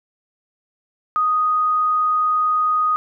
sine tone, 1244.5 Hz, D#6, in tune, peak -15 dBFS, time 1.16-2.96 s, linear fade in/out 0 ms, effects none

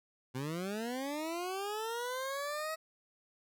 20% pulse linear sweep, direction up, 123.47 to 642 Hz, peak -31 dBFS, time 0.34-2.76 s, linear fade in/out 20 ms, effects none

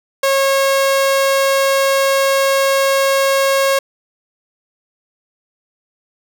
sawtooth tone, 545 Hz, C#5, 29 cents flat, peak -8 dBFS, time 0.23-3.79 s, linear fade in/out 5 ms, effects none

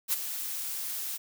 blue noise with ADSR envelope, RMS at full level -25 dBFS, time 0.08-1.18 s, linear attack 46 ms, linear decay 23 ms, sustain -10 dB, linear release 21 ms, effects none

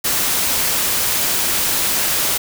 white noise, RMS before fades -18 dBFS, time 0.04-2.38 s, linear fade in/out 10 ms, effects none

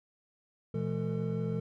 triangle tone cluster, 120.3 / 166.1 / 212.2 / 449.2 Hz, B2 / E3 / G#3 / A4, -45 / +13 / +38 / +36 cents, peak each -34 / -32 / -36 / -35 dBFS, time 0.74-1.6 s, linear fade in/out 5 ms, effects none

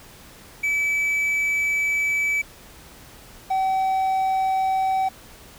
triangle tone pair in turn, 2300 / 763.3 Hz, D7 / G5, -37 / -46 cents, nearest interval octave + perfect fifth, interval 1909 cents, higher first, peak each -18 / -17 dBFS, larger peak second, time 0.63-2.42 / 3.5-5.09 s, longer first, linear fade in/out 10 ms, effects pink hiss -46 dBFS RMS until 5.58 s

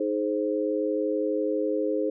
sine chord, Ab major, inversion second, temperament equal with one note detuned, 311.1 / 423.1 / 523.3 Hz, Eb4 / Ab4 / C5, 0 / +32 / 0 cents, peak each -28 dBFS, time 0-2.1 s, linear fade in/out 5 ms, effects none

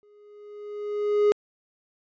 triangle tone with exponential growth, 415.3 Hz, G#4, in tune, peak -13 dBFS, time 0.03-1.32 s, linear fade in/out 0 ms, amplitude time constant 280 ms, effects resampled to 16000 Hz

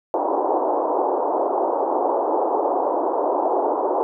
white band-pass noise, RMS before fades -21 dBFS, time 0.14-4.03 s, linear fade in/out 0 ms, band 310 to 940 Hz, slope 48 dB/octave, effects none

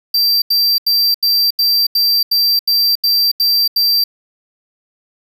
square tone bursts, 4699 Hz, D8, in tune, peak -11 dBFS, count 11, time 0.14-4.04 s, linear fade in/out 5 ms, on 280 ms, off 82 ms, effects 7-bit

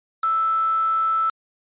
sine tone with quantisation, 1318.5 Hz, E6, in tune, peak -18 dBFS, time 0.23-1.3 s, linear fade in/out 5 ms, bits 5, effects resampled to 8000 Hz

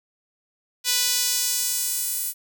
sawtooth tone with high-pass filter sweep, 493.9 Hz, B4, in tune, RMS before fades -24 dBFS, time 0.84-2.34 s, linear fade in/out 50 ms, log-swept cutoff 3900 to 11000 Hz, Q 1, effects none

